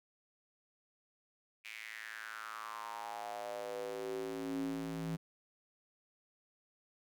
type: tone with high-pass filter sweep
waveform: square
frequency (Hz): 55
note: A1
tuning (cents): 0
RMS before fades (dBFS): -42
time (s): 1.64-5.17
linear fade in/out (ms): 20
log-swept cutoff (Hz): 2400 to 180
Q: 5.4
effects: none